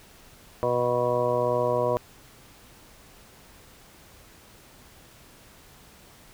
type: harmonic tone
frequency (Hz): 122.4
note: B2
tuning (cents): -15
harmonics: 1 / 2 / 3 / 4 / 5 / 6 / 8 / 9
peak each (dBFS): -33 / -37 / -32 / -26 / -26 / -37 / -30 / -36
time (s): 0.63-1.97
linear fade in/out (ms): 0
effects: pink hiss -52 dBFS RMS until 6.33 s